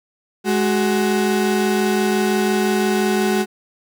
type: tone pair together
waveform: 35% pulse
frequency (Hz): 209.8 / 373.8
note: G#3 / F#4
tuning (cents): +18 / +18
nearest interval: minor seventh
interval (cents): 1000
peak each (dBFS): -17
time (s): 0.44-3.46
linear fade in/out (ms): 50
effects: none